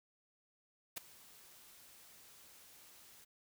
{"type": "noise with ADSR envelope", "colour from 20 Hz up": "white", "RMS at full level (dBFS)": -39, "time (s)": [0.96, 3.25], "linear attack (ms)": 14, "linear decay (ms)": 10, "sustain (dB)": -21, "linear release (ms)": 13, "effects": []}